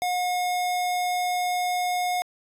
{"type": "tone", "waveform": "square", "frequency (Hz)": 721, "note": "F#5", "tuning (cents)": -45, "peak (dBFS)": -24, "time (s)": [0.02, 2.22], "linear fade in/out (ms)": 0, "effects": ["resampled to 32000 Hz"]}